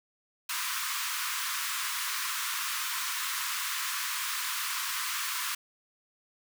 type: high-pass noise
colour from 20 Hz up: pink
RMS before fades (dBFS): -33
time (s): 0.49-5.55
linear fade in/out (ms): 5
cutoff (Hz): 980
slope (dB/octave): 96
effects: none